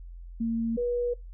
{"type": "tone pair in turn", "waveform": "sine", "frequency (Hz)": [228.6, 484.4], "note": ["A#3", "B4"], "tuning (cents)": [-34, -34], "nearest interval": "octave + minor second", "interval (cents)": 1300, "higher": "second", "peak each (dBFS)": -25, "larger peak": "neither", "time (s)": [[0.4, 0.77], [0.77, 1.14]], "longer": "neither", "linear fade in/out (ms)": 10, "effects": ["noise-tail reverb RT60 0.2 s tail -22 dB re dry", "added 43 Hz sine -40 dBFS peak until 1.33 s"]}